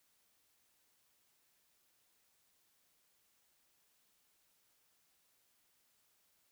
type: silence
effects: white hiss -75 dBFS RMS until 6.51 s